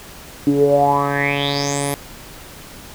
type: tone with low-pass filter sweep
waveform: 10% pulse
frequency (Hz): 141.6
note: C#3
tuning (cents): +37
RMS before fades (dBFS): -17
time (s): 0.47-1.94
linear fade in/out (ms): 0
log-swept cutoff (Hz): 290 to 12000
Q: 8.1
effects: pink hiss -38 dBFS RMS until 2.94 s